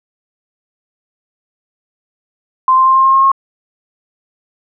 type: tone with pitch steps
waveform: sine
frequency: 1041 / 1047.6 / 1054.3 / 1061 / 1067.8 / 1074.6 / 1081.5 Hz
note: C6 / C6 / C6 / C6 / C6 / C6 / C#6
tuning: -9 / +2 / +13 / +24 / +35 / +46 / -43 cents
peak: -6 dBFS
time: 2.68-3.317 s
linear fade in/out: 2 ms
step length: 91 ms
effects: none